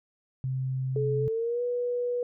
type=tone; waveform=sine; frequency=130.9 Hz; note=C3; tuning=1 cent sharp; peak=-27 dBFS; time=0.44-1.28 s; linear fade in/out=0 ms
type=tone with pitch glide; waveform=sine; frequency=429.3 to 487.5 Hz; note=A4 to B4; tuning=-43 to -23 cents; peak=-26 dBFS; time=0.96-2.23 s; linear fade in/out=2 ms; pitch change=+220 cents; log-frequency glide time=1.18-1.62 s
effects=none